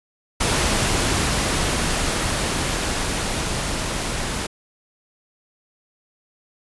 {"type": "noise with level ramp", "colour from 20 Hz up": "pink", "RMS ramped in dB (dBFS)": [-19, -26], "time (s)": [0.4, 4.47], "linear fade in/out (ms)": 10, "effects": ["resampled to 24000 Hz"]}